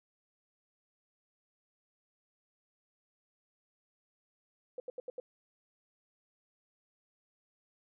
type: tone bursts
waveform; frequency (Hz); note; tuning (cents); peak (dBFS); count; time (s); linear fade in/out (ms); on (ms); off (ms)
sine; 504; B4; +35; -37; 5; 4.78-5.2; 2; 20; 80
effects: none